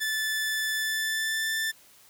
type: tone with pitch glide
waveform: sawtooth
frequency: 1749 to 1771.4 Hz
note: A6 to A6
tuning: -11 to +11 cents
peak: -23 dBFS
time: 0-1.72 s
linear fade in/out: 20 ms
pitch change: +22 cents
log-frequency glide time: 0.75-1.54 s
effects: white hiss -56 dBFS RMS until 2.09 s